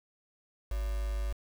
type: tone with quantisation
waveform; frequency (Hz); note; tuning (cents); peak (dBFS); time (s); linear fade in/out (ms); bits
sine; 51.91; G#1; 0; -30; 0.71-1.33; 5; 7
effects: none